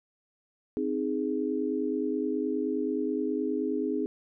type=chord; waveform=sine; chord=Ab major; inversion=first; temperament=equal; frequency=261.6 / 311.1 / 415.3 Hz; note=C4 / Eb4 / Ab4; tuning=0 / 0 / 0 cents; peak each=-31 dBFS; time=0.77-4.06 s; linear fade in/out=0 ms; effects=none